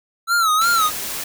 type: tone with vibrato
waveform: square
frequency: 1320 Hz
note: E6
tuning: 2 cents sharp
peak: -15 dBFS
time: 0.27-0.91 s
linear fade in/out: 50 ms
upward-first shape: sine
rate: 2.9 Hz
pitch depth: 110 cents each way
type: noise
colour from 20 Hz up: white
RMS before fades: -27 dBFS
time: 0.61-1.24 s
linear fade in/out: 5 ms
effects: none